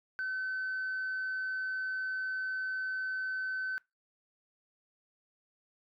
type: tone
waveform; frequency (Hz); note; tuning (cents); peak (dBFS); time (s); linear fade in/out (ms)
sine; 1524; G6; -49; -31; 0.19-3.78; 0
effects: noise-tail reverb RT60 0.2 s tail -23 dB re dry + tanh soft clip ceiling -30 dBFS